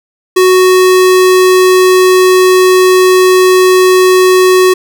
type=tone; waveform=square; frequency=370 Hz; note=F#4; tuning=in tune; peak=-4 dBFS; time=0.36-4.74 s; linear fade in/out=10 ms; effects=none